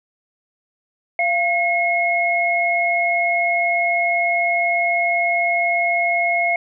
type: tone pair together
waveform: sine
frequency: 689 / 2167 Hz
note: F5 / C#7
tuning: -24 / -40 cents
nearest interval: octave + minor sixth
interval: 1984 cents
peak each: -19 / -18 dBFS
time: 1.19-6.56 s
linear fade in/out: 2 ms
effects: none